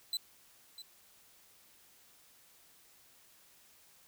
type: tone with echo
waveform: 40% pulse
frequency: 4021 Hz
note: B7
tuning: 30 cents sharp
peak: -31 dBFS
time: 0.13-0.17 s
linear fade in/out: 2 ms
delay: 650 ms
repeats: 1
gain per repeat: -13 dB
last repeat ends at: 0.82 s
effects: white hiss -63 dBFS RMS until 4.07 s